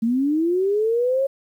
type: linear sweep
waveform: sine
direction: up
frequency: 220 to 552 Hz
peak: -17 dBFS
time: 0.02-1.27 s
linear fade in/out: 10 ms
effects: 9-bit